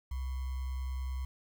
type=tone with sample-and-hold; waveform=sine; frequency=65 Hz; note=C2; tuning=11 cents flat; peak=-33 dBFS; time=0.11-1.25 s; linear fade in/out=5 ms; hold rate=1050 Hz; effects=none